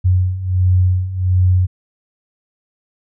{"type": "beating tone pair", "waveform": "sine", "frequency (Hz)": [90.7, 92.1], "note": ["F#2", "F#2"], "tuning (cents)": [-34, -7], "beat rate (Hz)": 1.4, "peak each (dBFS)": [-17, -13], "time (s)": [0.04, 1.67], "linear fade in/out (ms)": 20, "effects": []}